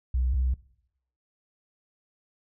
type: tone pair in turn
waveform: sine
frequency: 62.9 / 63.85 Hz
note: B1 / C2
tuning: +32 / -42 cents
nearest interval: unison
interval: 26 cents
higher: second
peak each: -21 / -21 dBFS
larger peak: neither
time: 0.14-0.34 / 0.34-0.54 s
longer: neither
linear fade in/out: 5 ms
effects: noise-tail reverb RT60 0.7 s tail -19 dB re dry + tanh soft clip ceiling -19 dBFS